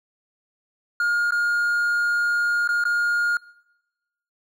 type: tone with dropouts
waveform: triangle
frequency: 1421 Hz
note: F6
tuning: 30 cents sharp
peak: -17 dBFS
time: 1-3.37 s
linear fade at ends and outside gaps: 2 ms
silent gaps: 1.308-1.321 / 2.676-2.689 / 2.839-2.852 s
effects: noise-tail reverb RT60 1.0 s tail -23 dB re dry